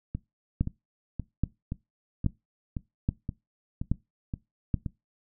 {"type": "two click trains", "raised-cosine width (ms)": 5, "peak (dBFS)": [-19, -12], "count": [10, 6], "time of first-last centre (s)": [[0.15, 4.862], [0.61, 4.742]], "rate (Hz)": [1.91, 1.21], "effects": ["noise-tail reverb RT60 0.2 s tail -20 dB re dry"]}